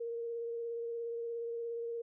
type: tone with vibrato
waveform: sine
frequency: 466 Hz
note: A#4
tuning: 1 cent flat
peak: -36 dBFS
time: 0-2.02 s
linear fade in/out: 10 ms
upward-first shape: triangle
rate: 17 Hz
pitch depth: 19 cents each way
effects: none